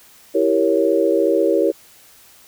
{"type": "chord", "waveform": "sine", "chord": "E diminished seventh", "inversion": "none", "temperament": "equal", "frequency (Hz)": [329.6, 392, 466.2, 554.4], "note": ["E4", "G4", "Bb4", "Db5"], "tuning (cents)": [0, 0, 0, 0], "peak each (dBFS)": -19, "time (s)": [0.34, 1.72], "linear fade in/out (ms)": 20, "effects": ["white hiss -48 dBFS RMS until 2.47 s"]}